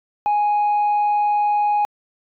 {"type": "tone", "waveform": "sine", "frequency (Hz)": 830.6, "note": "G#5", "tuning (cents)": 0, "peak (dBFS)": -13, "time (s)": [0.26, 1.85], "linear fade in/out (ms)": 0, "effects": ["tanh soft clip ceiling -14 dBFS"]}